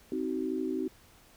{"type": "chord", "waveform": "sine", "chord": "C diminished", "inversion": "none", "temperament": "just", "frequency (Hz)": [261.6, 314, 376.7], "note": ["C4", "Eb4", "Gb4"], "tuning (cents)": [0, 16, 31], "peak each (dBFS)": -34, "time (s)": [0.12, 0.88], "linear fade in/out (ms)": 2, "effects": ["pink hiss -59 dBFS RMS until 1.36 s"]}